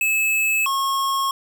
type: tone pair in turn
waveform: square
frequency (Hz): 2600 / 1088.1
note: E7 / C#6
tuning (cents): -24 / -33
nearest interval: octave + minor third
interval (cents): 1509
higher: first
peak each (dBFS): -18 / -20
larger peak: first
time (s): 0.01-0.66 / 0.66-1.31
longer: neither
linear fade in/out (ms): 2
effects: none